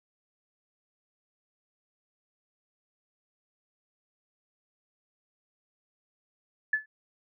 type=tone with exponential decay; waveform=sine; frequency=1730 Hz; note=A6; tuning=30 cents flat; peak=-19 dBFS; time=6.73-6.86 s; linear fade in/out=5 ms; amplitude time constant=28 ms; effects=none